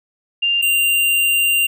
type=tone pair in turn; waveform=sine / square; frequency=2794 / 2782 Hz; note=F7 / F7; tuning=0 / -7 cents; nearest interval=unison; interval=7 cents; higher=first; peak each=-14 dBFS; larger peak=neither; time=0.42-0.62 / 0.62-1.67 s; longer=second; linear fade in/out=10 ms; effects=none